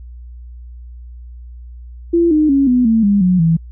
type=tone with pitch steps; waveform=sine; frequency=339.8 / 306.2 / 276 / 248.7 / 224.2 / 202 / 182.09 / 164.11 Hz; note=F4 / D#4 / C#4 / B3 / A3 / G#3 / F#3 / E3; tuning=-47 / -28 / -7 / +12 / +33 / -48 / -27 / -7 cents; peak=-9 dBFS; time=2.13-3.57 s; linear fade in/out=10 ms; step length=180 ms; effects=added 60 Hz sine -31 dBFS peak until 3.71 s